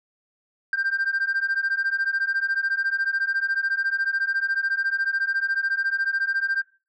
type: beating tone pair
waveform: sine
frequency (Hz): 1568 / 1582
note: G6 / G6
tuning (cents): 0 / +15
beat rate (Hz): 14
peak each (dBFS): -23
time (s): 0.73-6.62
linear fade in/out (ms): 2
effects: noise-tail reverb RT60 0.3 s tail -17 dB re dry + tanh soft clip ceiling -18 dBFS